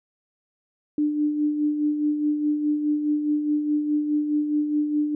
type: tone with tremolo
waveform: sine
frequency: 298.2 Hz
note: D4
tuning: 27 cents sharp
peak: -18 dBFS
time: 0.98-5.15 s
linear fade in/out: 2 ms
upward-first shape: sine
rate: 4.8 Hz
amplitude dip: 50%
effects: none